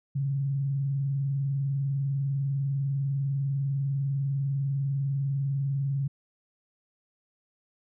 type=tone with vibrato; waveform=sine; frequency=137.7 Hz; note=C#3; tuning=11 cents flat; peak=-25 dBFS; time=0.15-6.08 s; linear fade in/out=10 ms; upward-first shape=sine; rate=20 Hz; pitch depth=89 cents each way; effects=none